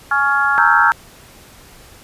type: harmonic tone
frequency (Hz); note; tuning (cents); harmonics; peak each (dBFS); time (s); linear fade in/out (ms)
279.3; C#4; +13; 3 / 4 / 5 / 6; -20 / -20 / -15 / -21; 0.11-0.91; 5
type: chord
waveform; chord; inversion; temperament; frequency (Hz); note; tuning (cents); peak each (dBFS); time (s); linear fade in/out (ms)
sine; E diminished; second; equal with one note detuned; 918.4 / 1318.5 / 1568; Bb5 / E6 / G6; -26 / 0 / 0; -16; 0.58-0.92; 0
effects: pink hiss -43 dBFS RMS until 2.03 s + resampled to 32000 Hz